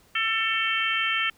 harmonic tone, 446.2 Hz, A4, 24 cents sharp, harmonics 3 / 4 / 5 / 6 / 7, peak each -29 / -29 / -29 / -29 / -29 dBFS, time 0.15-1.3 s, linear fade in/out 5 ms, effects pink hiss -59 dBFS RMS until 1.37 s

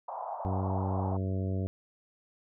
pink band-pass noise, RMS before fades -38 dBFS, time 0.08-1.17 s, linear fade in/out 5 ms, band 650 to 1000 Hz, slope 48 dB/octave
harmonic tone, 95 Hz, F#2, 46 cents sharp, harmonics 1 / 2 / 3 / 4 / 5 / 6 / 7, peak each -30 / -36 / -40 / -42 / -44 / -46 / -47 dBFS, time 0.45-1.67 s, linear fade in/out 0 ms
effects none

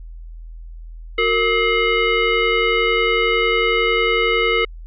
sine tone with frequency modulation, 1289 Hz, E6, 39 cents flat, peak -14 dBFS, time 1.18-4.65 s, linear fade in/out 5 ms, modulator 829 Hz, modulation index 1.8, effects added 41 Hz sine -32 dBFS peak until 4.86 s

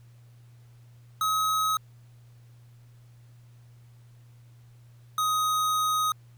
square tone pair in turn, 1273 / 1254 Hz, D#6 / D#6, +39 / +13 cents, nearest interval unison, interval 26 cents, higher first, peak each -24 dBFS, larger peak neither, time 1.21-1.77 / 5.18-6.12 s, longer second, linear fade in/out 2 ms, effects added 119 Hz sine -50 dBFS peak until 6.37 s + pink hiss -66 dBFS RMS until 6.37 s

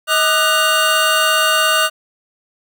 square tone cluster, 634 / 1205 / 1282 / 1489 / 2818 Hz, D#5 / D6 / E6 / F#6 / F7, +32 / +44 / -49 / +11 / +15 cents, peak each -21 / -19 / -27 / -18 / -18 dBFS, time 0.07-1.9 s, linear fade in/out 50 ms, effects none

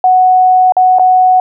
sine tone with dropouts, 740 Hz, F#5, in tune, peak -4 dBFS, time 0.04-1.4 s, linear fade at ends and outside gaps 2 ms, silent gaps 0.722-0.767 / 0.986-0.995 s, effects none

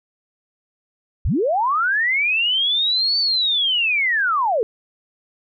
sine linear two-way sweep, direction up then down, 34.65 to 4575 to 410.6 Hz, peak -16 dBFS, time 1.25-4.63 s, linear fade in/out 0 ms, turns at 3.19 s, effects none

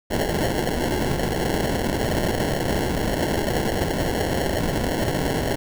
violet noise with sample-and-hold, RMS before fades -23 dBFS, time 0.1-5.56 s, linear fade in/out 10 ms, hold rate 1225 Hz, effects none

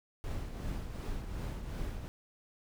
brown noise with tremolo, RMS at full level -36 dBFS, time 0.24-2.08 s, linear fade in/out 0 ms, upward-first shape triangle, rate 2.7 Hz, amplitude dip 55%, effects none

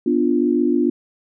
sine chord, B diminished, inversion none, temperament equal, 246.9 / 293.7 / 349.2 Hz, B3 / D4 / F4, 0 / 0 / 0 cents, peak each -19 dBFS, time 0.06-0.9 s, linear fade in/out 5 ms, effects none

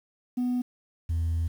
sine tone pair in turn, 247.6 / 82.63 Hz, B3 / E2, +5 / +5 cents, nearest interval octave + perfect fifth, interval 1900 cents, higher first, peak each -22 dBFS, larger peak neither, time 0.37-0.62 / 1.09-1.48 s, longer second, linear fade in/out 10 ms, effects tanh soft clip ceiling -23 dBFS + 9-bit

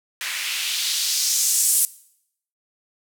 blue noise with band-pass filter sweep, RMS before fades -22 dBFS, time 0.21-1.85 s, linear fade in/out 0 ms, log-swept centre 1900 to 9600 Hz, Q 1.7, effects noise-tail reverb RT60 0.7 s tail -20 dB re dry

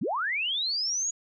sine linear sweep, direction up, 128.1 to 6840 Hz, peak -26 dBFS, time 0.01-1.11 s, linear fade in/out 10 ms, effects none

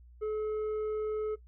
sine tone with tanh clipping, 429.1 Hz, A4, 43 cents flat, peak -31 dBFS, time 0.21-1.36 s, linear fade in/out 20 ms, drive 5 dB, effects noise-tail reverb RT60 0.1 s tail -18 dB re dry + added 60 Hz sine -52 dBFS peak until 1.47 s

